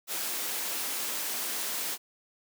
white high-pass noise, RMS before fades -33 dBFS, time 0.07-1.98 s, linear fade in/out 50 ms, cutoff 210 Hz, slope 24 dB/octave, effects none

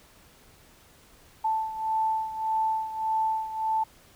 sine beating tone pair, 880 / 881.7 Hz, A5 / A5, 0 / +3 cents, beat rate 1.7 Hz, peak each -26 / -31 dBFS, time 1.44-3.84 s, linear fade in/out 10 ms, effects pink hiss -56 dBFS RMS until 4.15 s

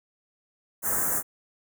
white band-stop noise, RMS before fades -26 dBFS, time 0.82-1.23 s, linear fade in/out 50 ms, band 1800 to 6700 Hz, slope 48 dB/octave, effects none

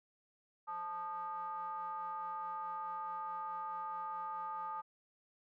triangle ring-modulated tone, 174.61 Hz, F3, in tune, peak -34 dBFS, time 0.67-4.82 s, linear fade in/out 20 ms, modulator 1050 Hz, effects none

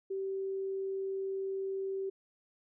sine tone, 386.7 Hz, G4, 24 cents flat, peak -33 dBFS, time 0.1-2.1 s, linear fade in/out 10 ms, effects none

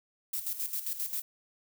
violet noise with tremolo, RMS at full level -33 dBFS, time 0.33-1.22 s, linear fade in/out 5 ms, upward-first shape square, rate 7.5 Hz, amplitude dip 65%, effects none

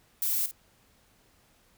violet noise with echo, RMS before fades -28 dBFS, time 0.22-0.46 s, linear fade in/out 2 ms, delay 52 ms, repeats 1, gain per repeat -12 dB, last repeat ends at 0.512 s, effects pink hiss -64 dBFS RMS until 1.77 s

